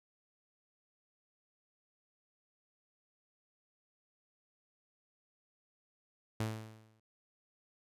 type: tone with exponential decay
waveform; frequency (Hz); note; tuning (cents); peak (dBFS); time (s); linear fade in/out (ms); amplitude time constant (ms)
sawtooth; 110; A2; 0; -28; 6.4-7; 5; 130
effects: resampled to 32000 Hz